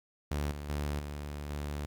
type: tone with level steps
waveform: sawtooth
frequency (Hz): 73.1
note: D2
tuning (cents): -7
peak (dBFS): -27 / -35 / -28 / -34 / -31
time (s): 0.31-1.86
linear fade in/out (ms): 5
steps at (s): 0.51 / 0.69 / 0.99 / 1.5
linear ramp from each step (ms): 2
effects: 11-bit